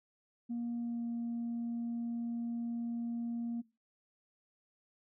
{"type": "tone with pitch glide", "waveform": "sine", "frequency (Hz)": [236.6, 234.6], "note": ["A#3", "A#3"], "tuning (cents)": [26, 11], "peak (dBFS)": -33, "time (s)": [0.49, 3.62], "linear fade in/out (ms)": 20, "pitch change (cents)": -15, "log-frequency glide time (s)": [0.77, 1.03], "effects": ["noise-tail reverb RT60 0.3 s tail -22 dB re dry", "tanh soft clip ceiling -32 dBFS"]}